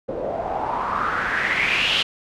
white noise with low-pass filter sweep, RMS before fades -23 dBFS, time 0.08-2.03 s, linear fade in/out 10 ms, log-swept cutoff 500 to 3300 Hz, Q 4.9, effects none

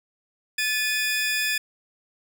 sawtooth tone pair together, 1735.3 / 2474 Hz, A6 / D#7, -24 / -10 cents, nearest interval tritone, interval 614 cents, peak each -22 dBFS, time 0.58-1.58 s, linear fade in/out 5 ms, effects none

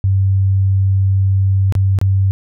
sine tone with dropouts, 96.6 Hz, G2, 25 cents flat, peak -10 dBFS, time 0.04-2.31 s, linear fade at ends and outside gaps 0 ms, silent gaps 1.724-1.752 / 1.988-2.014 s, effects none

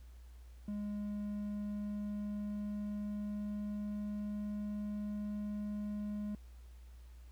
triangle tone with pitch glide, 206.7 to 208 Hz, G#3 to G#3, -8 to +3 cents, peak -35 dBFS, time 0.68-6.35 s, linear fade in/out 2 ms, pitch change +11 cents, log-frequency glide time 1.31-4.75 s, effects added 60 Hz sine -51 dBFS peak until 7.31 s + pink hiss -69 dBFS RMS until 7.31 s

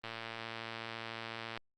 click train, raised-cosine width 0.3 ms, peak -25 dBFS, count 176, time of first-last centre 0.04-1.575 s, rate 114 Hz, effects Opus 32 kbps

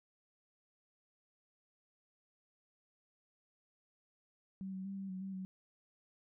sine tone with pitch steps, 191.6 / 188.9 / 195.8 / 194.1 / 186.7 / 192.9 / 188 Hz, G3 / F#3 / G3 / G3 / F#3 / G3 / F#3, -39 / +36 / -2 / -17 / +16 / -28 / +28 cents, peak -40 dBFS, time 4.61-5.45 s, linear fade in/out 0 ms, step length 120 ms, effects none

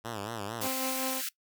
5% pulse tone with vibrato, 108.1 Hz, A2, 30 cents flat, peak -24 dBFS, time 0.04-0.68 s, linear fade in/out 20 ms, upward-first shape sine, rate 4.4 Hz, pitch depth 150 cents each way
15% pulse tone with tremolo, 261.6 Hz, C4, in tune, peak -25 dBFS, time 0.61-1.22 s, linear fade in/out 50 ms, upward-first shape sine, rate 5 Hz, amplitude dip 35%
white high-pass noise, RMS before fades -35 dBFS, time 0.61-1.29 s, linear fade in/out 5 ms, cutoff 1300 Hz, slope 96 dB/octave
effects noise-tail reverb RT60 0.1 s tail -20 dB re dry

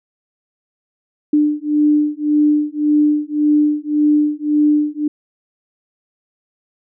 sine beating tone pair, 297.5 / 299.3 Hz, D4 / D4, +22 / +33 cents, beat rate 1.8 Hz, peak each -15 dBFS, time 1.33-5.08 s, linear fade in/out 5 ms, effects none

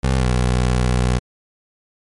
20% pulse tone with pitch glide, 65.41 to 61.88 Hz, C2 to B1, 0 to +4 cents, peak -10 dBFS, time 0.03-1.19 s, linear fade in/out 10 ms, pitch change -96 cents, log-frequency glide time 0.17-0.25 s, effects MP3 48 kbps

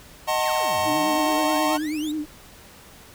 square chord, D# diminished seventh, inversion none, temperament just, 622.3 / 746.7 / 896 / 1075.3 Hz, D#5 / F#5 / A5 / C6, 0 / +16 / +31 / +47 cents, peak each -26 / -28 / -27 / -28 dBFS, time 0.27-1.78 s, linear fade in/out 20 ms
sawtooth exponential two-way sweep, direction down then up, 3951 to 88.8 to 3951 Hz, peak -32 dBFS, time 0.39-2.12 s, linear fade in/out 10 ms, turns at 0.79 s
sine tone with vibrato, 305.2 Hz, D#4, 33 cents flat, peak -24 dBFS, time 0.84-2.26 s, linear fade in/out 50 ms, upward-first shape sine, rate 9.3 Hz, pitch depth 49 cents each way
effects pink hiss -47 dBFS RMS until 3.14 s

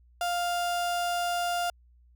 35% pulse tone, 700 Hz, F5, 4 cents sharp, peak -25 dBFS, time 0.21-1.7 s, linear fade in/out 2 ms, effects added 60 Hz sine -56 dBFS peak until 2.15 s

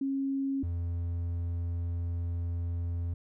sine / triangle tone pair in turn, 272.4 / 85.8 Hz, C#4 / F2, -30 / -30 cents, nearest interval octave + minor sixth, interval 2000 cents, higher first, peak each -28 dBFS, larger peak neither, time 0.01-0.63 / 0.63-3.14 s, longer second, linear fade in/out 5 ms, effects none

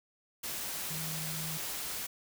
sine tone in noise, 158.3 Hz, D#3, 30 cents sharp, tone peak -40 dBFS, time 0.9-1.58 s, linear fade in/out 10 ms, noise white, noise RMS -38 dBFS, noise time 0.43-2.07 s, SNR -5 dB, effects none

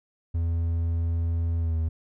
triangle tone with pitch glide, 83.6 to 80.71 Hz, E2 to E2, +25 to -36 cents, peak -21 dBFS, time 0.34-1.89 s, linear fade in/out 10 ms, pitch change -61 cents, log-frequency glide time 1.58-1.77 s, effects none

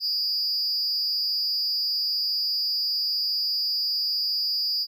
triangle tone with amplitude modulation, 4873 Hz, D#8, 37 cents flat, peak -18 dBFS, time 0-4.87 s, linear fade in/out 50 ms, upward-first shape sine, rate 255 Hz, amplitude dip 95%, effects none

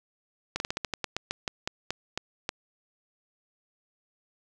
slowing click train, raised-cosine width 0.2 ms, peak -12 dBFS, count 15, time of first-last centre 0.56-2.491 s, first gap 41 ms, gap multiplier 1.17, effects none

